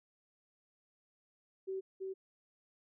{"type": "tone with echo", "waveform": "sine", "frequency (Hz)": 382.2, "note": "G4", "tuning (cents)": -44, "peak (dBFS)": -36, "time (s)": [1.67, 1.81], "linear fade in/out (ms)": 20, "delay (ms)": 330, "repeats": 1, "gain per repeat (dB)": -2, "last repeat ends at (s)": 2.14, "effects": []}